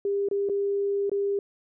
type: tone with dropouts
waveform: sine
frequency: 400.5 Hz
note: G4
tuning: 37 cents sharp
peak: -23 dBFS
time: 0.05-1.39 s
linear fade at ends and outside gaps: 2 ms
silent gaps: 0.287-0.312 / 0.489-0.496 / 1.096-1.116 s
effects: none